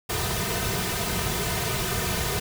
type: noise with comb filter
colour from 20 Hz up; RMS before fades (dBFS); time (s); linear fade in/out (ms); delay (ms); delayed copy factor
pink; -27; 0.09-2.4; 10; 3.6; -0.95
effects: none